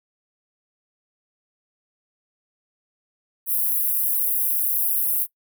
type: high-pass noise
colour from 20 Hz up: pink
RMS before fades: -22 dBFS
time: 3.46-5.27 s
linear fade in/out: 50 ms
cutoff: 11000 Hz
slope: 48 dB/octave
effects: noise-tail reverb RT60 0.1 s tail -20 dB re dry